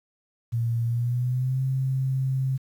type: tone with pitch glide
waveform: sine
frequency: 116.54 to 132.33 Hz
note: A#2 to C3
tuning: 0 to +20 cents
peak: -22 dBFS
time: 0.52-2.58 s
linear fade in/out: 20 ms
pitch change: +220 cents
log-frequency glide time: 0.85-1.62 s
effects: 9-bit